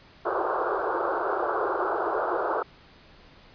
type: band-pass noise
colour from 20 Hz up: pink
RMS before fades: -27 dBFS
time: 0.25-2.63 s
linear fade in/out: 10 ms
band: 340 to 1500 Hz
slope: 96 dB/octave
effects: pink hiss -53 dBFS RMS until 3.54 s + resampled to 11025 Hz